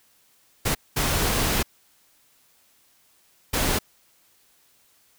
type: noise bursts at uneven times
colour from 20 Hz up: pink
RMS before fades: -23 dBFS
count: 3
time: 0.65-0.75 / 0.96-1.63 / 3.53-3.79 s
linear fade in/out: 10 ms
effects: white hiss -61 dBFS RMS until 5.18 s